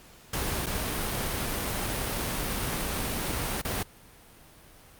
pink noise with dropouts, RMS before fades -30 dBFS, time 0.33-3.83 s, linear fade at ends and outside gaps 5 ms, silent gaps 0.661-0.666 / 3.616-3.648 s, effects pink hiss -53 dBFS RMS until 4.99 s + Opus 48 kbps

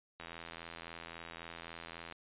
click train, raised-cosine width 0.3 ms, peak -29 dBFS, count 162, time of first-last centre 0.2-2.124 s, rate 83.7 Hz, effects resampled to 8000 Hz

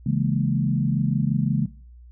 sine chord, A# half-diminished seventh, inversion first, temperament equal, 138.59 / 164.81 / 207.7 / 233.1 Hz, C#3 / E3 / G#3 / A#3, 0 / 0 / 0 / 0 cents, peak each -22 / -26 / -25 / -28 dBFS, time 0.06-1.66 s, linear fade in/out 5 ms, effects noise-tail reverb RT60 0.4 s tail -17 dB re dry + added 60 Hz sine -43 dBFS peak until 2.11 s

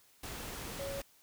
sine tone in noise, 554.4 Hz, C#5, in tune, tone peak -38 dBFS, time 0.79-1.01 s, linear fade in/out 5 ms, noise pink, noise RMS -43 dBFS, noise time 0.23-1.02 s, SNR +2 dB, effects white hiss -65 dBFS RMS until 1.22 s

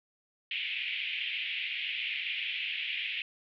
pink band-pass noise, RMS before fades -35 dBFS, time 0.51-3.22 s, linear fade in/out 2 ms, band 2200 to 3200 Hz, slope 48 dB/octave, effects none

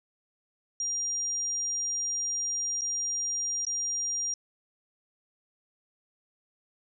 sine tone with dropouts, 5700 Hz, F8, 34 cents sharp, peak -28 dBFS, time 0.8-4.34 s, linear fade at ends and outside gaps 2 ms, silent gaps 2.811-2.817 / 3.651-3.667 s, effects none

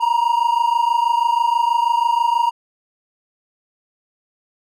triangle tone pair together, 931.8 / 958 Hz, A#5 / A#5, -1 / +47 cents, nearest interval unison, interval 48 cents, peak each -15 / -16 dBFS, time 0-2.51 s, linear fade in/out 20 ms, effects none

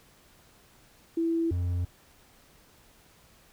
sine / triangle tone pair in turn, 331.3 / 88.33 Hz, E4 / F2, +9 / +20 cents, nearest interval octave + major seventh, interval 2289 cents, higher first, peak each -24 dBFS, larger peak neither, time 1.17-1.51 / 1.51-1.85 s, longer neither, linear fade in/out 5 ms, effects pink hiss -59 dBFS RMS until 3.52 s

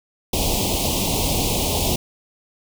pink band-stop noise, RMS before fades -21 dBFS, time 0.33-1.96 s, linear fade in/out 5 ms, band 950 to 2500 Hz, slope 48 dB/octave, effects none

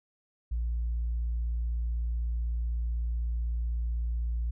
sine tone, 58 Hz, A#1, 8 cents flat, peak -26 dBFS, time 0.51-4.51 s, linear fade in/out 10 ms, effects tanh soft clip ceiling -25 dBFS

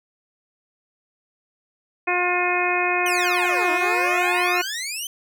harmonic tone, 357.1 Hz, F4, 39 cents sharp, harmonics 1 / 2 / 3 / 4 / 5 / 6 / 7, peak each -26 / -25 / -27 / -30 / -28 / -28 / -24 dBFS, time 2.07-4.62 s, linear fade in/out 10 ms
15% pulse exponential two-way sweep, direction down then up, 3136 to 310 to 3136 Hz, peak -20 dBFS, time 3.06-5.07 s, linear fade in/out 2 ms, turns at 3.71 s
effects none

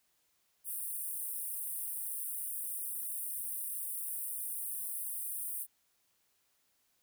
pink high-pass noise, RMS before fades -39 dBFS, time 0.64-5.67 s, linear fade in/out 50 ms, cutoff 8800 Hz, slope 96 dB/octave, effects white hiss -75 dBFS RMS until 7.02 s

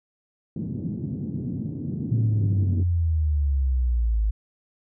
pink band-pass noise, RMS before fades -30 dBFS, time 0.56-2.83 s, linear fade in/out 5 ms, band 110 to 270 Hz, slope 24 dB/octave
sine exponential sweep, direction down, 116.54 to 52 Hz, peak -19 dBFS, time 2.11-4.31 s, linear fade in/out 10 ms
effects none

